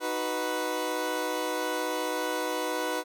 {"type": "chord", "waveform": "20% pulse", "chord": "B major", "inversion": "first", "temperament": "equal", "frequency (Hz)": [311.1, 370, 493.9], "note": ["D#4", "F#4", "B4"], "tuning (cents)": [0, 0, 0], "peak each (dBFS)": [-29, -30, -26], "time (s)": [0, 3.04], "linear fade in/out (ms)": 50, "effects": []}